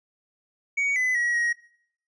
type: tone with pitch steps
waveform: triangle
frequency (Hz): 2246 / 2012 / 1912 / 1890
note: C#7 / B6 / A#6 / A#6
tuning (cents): +22 / +32 / +43 / +23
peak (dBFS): -20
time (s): 0.77-1.53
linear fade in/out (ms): 10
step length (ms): 190
effects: noise-tail reverb RT60 0.6 s tail -20 dB re dry + resampled to 22050 Hz